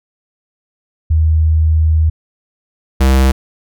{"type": "tone pair in turn", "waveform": ["sine", "square"], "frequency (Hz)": [79.1, 66.09], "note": ["D#2", "C2"], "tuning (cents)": [29, 18], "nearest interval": "minor third", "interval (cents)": 311, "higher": "first", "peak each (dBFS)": -8, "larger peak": "neither", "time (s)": [[1.1, 2.1], [3, 3.32]], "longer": "first", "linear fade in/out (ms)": 10, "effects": []}